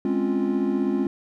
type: chord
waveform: triangle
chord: Db major seventh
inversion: second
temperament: equal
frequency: 207.7 / 261.6 / 277.2 / 349.2 Hz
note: Ab3 / C4 / Db4 / F4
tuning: 0 / 0 / 0 / 0 cents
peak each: -24 dBFS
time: 0.05-1.07 s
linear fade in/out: 2 ms
effects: tanh soft clip ceiling -10 dBFS

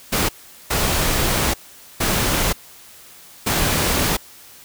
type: noise bursts at uneven times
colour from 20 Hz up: pink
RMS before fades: -19 dBFS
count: 4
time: 0.12-0.29 / 0.7-1.54 / 2-2.53 / 3.46-4.17 s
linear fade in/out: 10 ms
effects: white hiss -44 dBFS RMS until 4.64 s

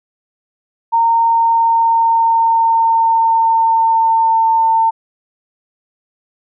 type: tone with pitch glide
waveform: sine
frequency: 920 to 901.1 Hz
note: A#5 to A5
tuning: -23 to +41 cents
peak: -9 dBFS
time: 0.92-4.91 s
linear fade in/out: 20 ms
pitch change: -36 cents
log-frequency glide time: 1.05-4.43 s
effects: none

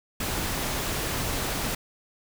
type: noise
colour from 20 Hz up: pink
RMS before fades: -29 dBFS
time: 0.2-1.75 s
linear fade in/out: 5 ms
effects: none

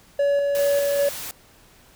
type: tone with tremolo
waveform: triangle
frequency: 567 Hz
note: C#5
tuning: 39 cents sharp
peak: -15 dBFS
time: 0.19-1.09 s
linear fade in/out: 5 ms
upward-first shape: square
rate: 2.5 Hz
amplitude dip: 25%
type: noise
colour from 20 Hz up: white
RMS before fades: -33 dBFS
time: 0.55-1.31 s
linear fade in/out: 0 ms
effects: pink hiss -53 dBFS RMS until 1.95 s

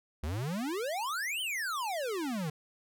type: exponential two-way sweep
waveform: square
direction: up then down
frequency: 69.3 to 3158 to 145.5 Hz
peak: -33 dBFS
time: 0.23-2.5 s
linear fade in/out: 5 ms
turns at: 1.41 s
effects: none

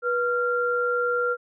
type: tone pair together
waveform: sine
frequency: 486.8 / 1384.5 Hz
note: B4 / F6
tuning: -25 / -15 cents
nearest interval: octave + tritone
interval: 1810 cents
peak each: -24 dBFS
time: 0.02-1.37 s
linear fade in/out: 50 ms
effects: none

